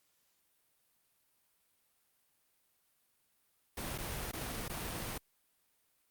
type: noise with dropouts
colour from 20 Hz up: pink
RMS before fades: -40 dBFS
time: 3.77-5.18 s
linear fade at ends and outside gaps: 5 ms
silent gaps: 3.979-3.984 / 4.315-4.333 / 4.682-4.696 s
effects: white hiss -75 dBFS RMS until 6.1 s + Opus 48 kbps